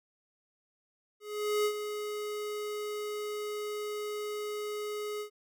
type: tone with ADSR envelope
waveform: square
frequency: 419.6 Hz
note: G#4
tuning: 18 cents sharp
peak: -26 dBFS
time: 1.2-5.3 s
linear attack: 450 ms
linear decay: 75 ms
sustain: -9 dB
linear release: 95 ms
effects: none